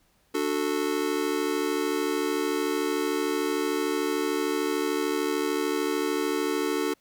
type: chord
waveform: square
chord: D major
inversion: none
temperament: just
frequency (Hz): 293.7 / 367.1 / 440.5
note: D4 / F#4 / A4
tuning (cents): 0 / -14 / +2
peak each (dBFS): -30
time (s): 0.34-6.94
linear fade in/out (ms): 10
effects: pink hiss -66 dBFS RMS until 7 s

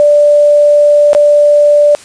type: tone with dropouts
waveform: sine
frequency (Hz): 587.3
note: D5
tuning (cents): 0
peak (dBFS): -3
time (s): 0-1.95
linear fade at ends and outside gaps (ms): 0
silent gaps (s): 1.132-1.149
effects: white hiss -35 dBFS RMS until 2.04 s + resampled to 22050 Hz

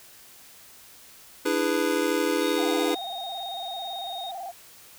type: chord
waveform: square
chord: E dominant seventh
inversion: third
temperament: just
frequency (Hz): 296.7 / 329.6 / 412 / 494.4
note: D4 / E4 / G#4 / B4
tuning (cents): +18 / 0 / -14 / +2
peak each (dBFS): -29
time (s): 1.45-2.95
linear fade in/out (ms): 10
type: tone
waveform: sine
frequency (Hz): 3717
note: A#7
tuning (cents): -6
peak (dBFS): -35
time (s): 2.41-4.31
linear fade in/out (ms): 2
type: tone with vibrato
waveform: sine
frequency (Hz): 736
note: F#5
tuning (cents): -9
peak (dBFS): -33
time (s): 2.57-4.52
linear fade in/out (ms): 20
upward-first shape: square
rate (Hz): 18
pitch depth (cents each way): 96
effects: white hiss -50 dBFS RMS until 4.98 s

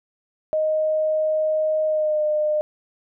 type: tone with pitch glide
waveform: sine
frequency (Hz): 622.3 to 606.7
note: D#5 to D#5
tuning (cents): 0 to -44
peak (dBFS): -18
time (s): 0.53-2.61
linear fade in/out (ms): 0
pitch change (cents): -44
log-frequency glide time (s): 1.86-2.23
effects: none

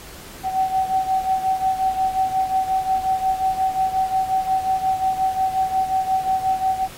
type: beating tone pair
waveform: sine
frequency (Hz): 758 / 763.6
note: F#5 / G5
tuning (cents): +42 / -46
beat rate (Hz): 5.6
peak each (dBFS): -19 / -24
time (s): 0.43-6.88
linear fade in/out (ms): 50
effects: pink hiss -40 dBFS RMS until 6.97 s + AAC 48 kbps

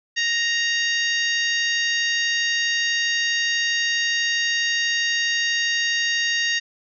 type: harmonic tone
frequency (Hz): 932.3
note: A#5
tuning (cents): 0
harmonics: 2 / 3 / 4 / 5 / 6 / 7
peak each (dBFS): -22 / -26 / -28 / -30 / -32 / -33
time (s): 0.16-6.6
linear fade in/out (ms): 20
effects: none

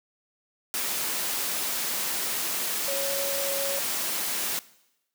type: tone in noise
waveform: sine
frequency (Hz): 554.4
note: C#5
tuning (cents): 0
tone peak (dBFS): -30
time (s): 2.88-3.79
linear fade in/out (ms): 0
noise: white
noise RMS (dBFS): -29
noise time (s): 0.74-4.59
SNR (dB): -4
effects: noise-tail reverb RT60 0.9 s tail -20 dB re dry + high-pass 200 Hz 12 dB/octave

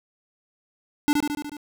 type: tone with echo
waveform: square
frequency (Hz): 293.7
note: D4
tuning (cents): 0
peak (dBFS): -17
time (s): 1.08-1.13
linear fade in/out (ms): 0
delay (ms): 73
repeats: 6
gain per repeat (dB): -3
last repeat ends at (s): 1.568
effects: none

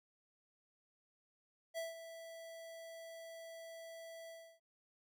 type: tone with ADSR envelope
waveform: square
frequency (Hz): 659.3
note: E5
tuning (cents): 0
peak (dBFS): -39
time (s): 1.74-4.6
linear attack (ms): 37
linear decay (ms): 160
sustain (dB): -11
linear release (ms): 310
effects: none

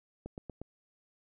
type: click train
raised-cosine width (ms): 2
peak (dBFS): -28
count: 4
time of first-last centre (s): 0.26-0.616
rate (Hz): 8.43
effects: none

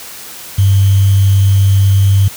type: tone with sample-and-hold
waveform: sine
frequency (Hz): 98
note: G2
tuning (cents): 0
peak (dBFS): -5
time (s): 0.58-2.28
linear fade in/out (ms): 5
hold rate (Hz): 3150
effects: white hiss -30 dBFS RMS until 2.36 s + high-pass 60 Hz 12 dB/octave

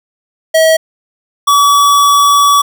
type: tone pair in turn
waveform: square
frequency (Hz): 642 / 1141.2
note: E5 / C#6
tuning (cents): -46 / +50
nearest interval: minor seventh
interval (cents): 996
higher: second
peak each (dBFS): -6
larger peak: neither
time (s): 0.54-0.77 / 1.47-2.62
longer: second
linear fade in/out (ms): 10
effects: none

